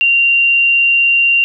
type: tone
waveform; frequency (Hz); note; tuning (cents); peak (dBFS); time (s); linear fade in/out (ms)
sine; 2768; F7; -16; -8; 0.01-1.44; 0
effects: none